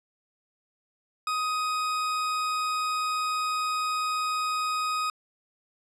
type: tone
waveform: 40% pulse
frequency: 1253 Hz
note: D#6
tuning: 12 cents sharp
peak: -25 dBFS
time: 1.27-5.1 s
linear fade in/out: 2 ms
effects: low-pass 9000 Hz 12 dB/octave